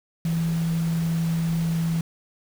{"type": "tone in noise", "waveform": "sine", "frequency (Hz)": 165.2, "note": "E3", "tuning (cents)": 4, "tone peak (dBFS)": -21, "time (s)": [0.25, 2.01], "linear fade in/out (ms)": 2, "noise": "pink", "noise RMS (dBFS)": -39, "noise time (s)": [0.25, 2.01], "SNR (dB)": 15, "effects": []}